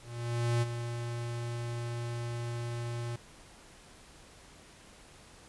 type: tone with ADSR envelope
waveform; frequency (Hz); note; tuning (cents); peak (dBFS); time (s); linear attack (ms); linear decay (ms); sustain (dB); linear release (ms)
square; 118.6; A#2; +30; -26; 0.02-3.16; 600; 26; -9; 4
effects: pink hiss -55 dBFS RMS until 5.48 s + resampled to 24000 Hz